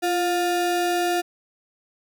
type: ring-modulated tone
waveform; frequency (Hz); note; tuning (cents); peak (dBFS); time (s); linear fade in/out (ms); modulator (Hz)
square; 529; C5; +19; -18; 0.02-1.22; 20; 182
effects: none